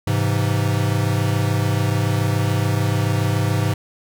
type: chord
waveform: square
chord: Ab augmented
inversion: none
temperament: equal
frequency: 103.83 / 130.81 / 164.81 Hz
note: Ab2 / C3 / E3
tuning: 0 / 0 / 0 cents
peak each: -20 / -23 / -26 dBFS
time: 0.07-3.74 s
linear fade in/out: 5 ms
effects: none